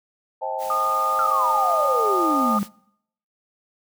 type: chord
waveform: sine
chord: A half-diminished seventh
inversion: first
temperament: just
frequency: 528 / 633.6 / 792 / 880 Hz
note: C5 / Eb5 / G5 / A5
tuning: +16 / +31 / +18 / 0 cents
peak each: -31 / -32 / -29 / -29 dBFS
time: 0.41-2.59 s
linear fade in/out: 20 ms
type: noise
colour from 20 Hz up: white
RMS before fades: -40 dBFS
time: 0.58-2.69 s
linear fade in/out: 50 ms
type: tone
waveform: sine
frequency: 1224 Hz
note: D#6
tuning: 29 cents flat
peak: -20 dBFS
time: 0.7-2.59 s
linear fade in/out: 2 ms
type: exponential sweep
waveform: sine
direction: down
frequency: 1401 to 195.7 Hz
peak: -21 dBFS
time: 1.19-2.63 s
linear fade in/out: 0 ms
effects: noise-tail reverb RT60 0.7 s tail -23 dB re dry